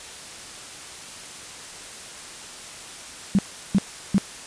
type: tone bursts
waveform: sine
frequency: 196 Hz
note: G3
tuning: in tune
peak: -14 dBFS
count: 3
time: 3.35-4.181 s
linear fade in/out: 0 ms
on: 37 ms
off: 360 ms
effects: white hiss -39 dBFS RMS until 4.46 s + resampled to 22050 Hz